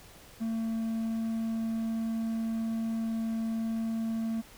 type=tone; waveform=triangle; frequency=225.1 Hz; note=A3; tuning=40 cents sharp; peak=-27 dBFS; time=0.4-4.42 s; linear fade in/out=20 ms; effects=pink hiss -53 dBFS RMS until 4.57 s